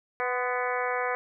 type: harmonic tone with a mistuned harmonic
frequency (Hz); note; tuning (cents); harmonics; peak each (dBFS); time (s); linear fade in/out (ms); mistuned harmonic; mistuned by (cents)
248.1; B3; +8; 2 / 3 / 4 / 5 / 6 / 7 / 8 / 9; -31 / -33 / -34 / -35 / -36 / -36 / -37 / -38; 0.2-1.15; 0; 4; +35
effects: none

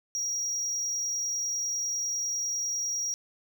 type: tone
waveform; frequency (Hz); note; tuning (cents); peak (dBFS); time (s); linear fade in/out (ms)
triangle; 5690; F8; +31; -27; 0.15-3.14; 0
effects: none

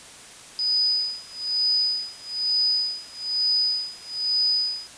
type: tone with tremolo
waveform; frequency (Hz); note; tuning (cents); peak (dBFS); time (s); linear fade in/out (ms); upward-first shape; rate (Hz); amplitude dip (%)
sine; 4978; D#8; 0; -18; 0.59-4.87; 0; sine; 1.1; 95
effects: white hiss -44 dBFS RMS until 4.97 s + resampled to 22050 Hz

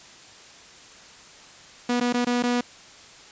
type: tone with dropouts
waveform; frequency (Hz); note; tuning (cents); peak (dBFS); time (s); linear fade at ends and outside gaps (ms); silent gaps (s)
sawtooth; 243.4; B3; -25; -17; 1.89-2.61; 5; 2.001-2.009 / 2.127-2.141 / 2.248-2.268 / 2.426-2.435
effects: white hiss -47 dBFS RMS until 3.31 s + resampled to 16000 Hz

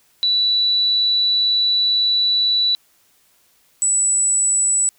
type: tone pair in turn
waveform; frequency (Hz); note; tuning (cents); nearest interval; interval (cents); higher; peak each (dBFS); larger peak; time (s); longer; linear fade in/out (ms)
sine; 3951 / 7902; B7 / B8; 0 / 0; octave; 1200; second; -14; neither; 0.23-2.75 / 3.82-4.89; first; 0
effects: white hiss -58 dBFS RMS until 4.98 s

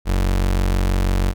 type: tone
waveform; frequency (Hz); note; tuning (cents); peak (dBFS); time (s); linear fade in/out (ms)
35% pulse; 46.25; F#1; 0; -14; 0.05-1.34; 50
effects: none

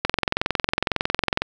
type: click train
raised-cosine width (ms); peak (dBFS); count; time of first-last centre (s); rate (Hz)
0.3; -3; 31; 0.05-1.42; 21.9
effects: none

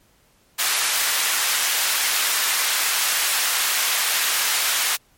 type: high-pass noise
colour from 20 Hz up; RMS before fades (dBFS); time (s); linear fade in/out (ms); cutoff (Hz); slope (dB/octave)
pink; -21; 0.58-4.97; 20; 1400; 12
effects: pink hiss -59 dBFS RMS until 5.17 s + MP3 64 kbps

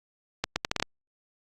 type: accelerating click train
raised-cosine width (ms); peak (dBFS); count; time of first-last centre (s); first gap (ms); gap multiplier
0.2; -8; 7; 0.44-0.826; 120; 0.74
effects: Opus 48 kbps

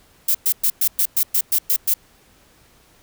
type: noise bursts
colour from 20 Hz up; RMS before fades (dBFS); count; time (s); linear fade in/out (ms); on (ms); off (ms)
violet; -17; 10; 0.28-1.94; 5; 67; 110
effects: pink hiss -54 dBFS RMS until 3.02 s

